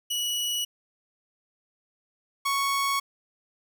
sawtooth tone pair in turn, 2932 / 1109.1 Hz, F#7 / C#6, -16 / +1 cents, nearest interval octave + perfect fourth, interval 1683 cents, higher first, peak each -23 / -20 dBFS, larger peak second, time 0.1-0.65 / 2.45-3 s, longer neither, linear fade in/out 10 ms, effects none

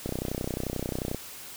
click train, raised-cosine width 2 ms, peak -17 dBFS, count 35, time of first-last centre 0.06-1.146 s, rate 31.3 Hz, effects white hiss -43 dBFS RMS until 1.56 s

